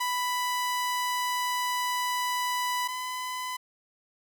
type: tone pair in turn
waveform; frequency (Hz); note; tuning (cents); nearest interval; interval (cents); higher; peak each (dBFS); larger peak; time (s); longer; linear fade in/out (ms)
sawtooth; 991 / 1007.7; B5 / B5; +6 / +35; unison; 29; second; -23 / -28; first; 0-2.88 / 2.88-3.57; first; 10
effects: none